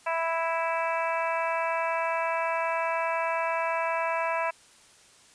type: harmonic tone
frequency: 329.6 Hz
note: E4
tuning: in tune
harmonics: 2 / 3 / 4 / 5 / 6 / 7 / 8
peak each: -30 / -29 / -36 / -36 / -41 / -37 / -37 dBFS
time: 0.06-4.51 s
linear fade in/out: 10 ms
effects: white hiss -56 dBFS RMS until 5.34 s + resampled to 22050 Hz